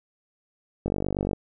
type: click train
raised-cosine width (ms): 2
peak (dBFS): -13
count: 24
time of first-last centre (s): 0.86-1.332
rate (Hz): 48.7
effects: none